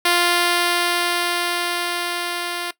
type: tone with level ramp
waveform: 5% pulse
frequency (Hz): 349.2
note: F4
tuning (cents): 0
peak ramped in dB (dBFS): -3 to -13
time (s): 0.05-2.71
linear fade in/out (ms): 5
effects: noise-tail reverb RT60 0.1 s tail -18 dB re dry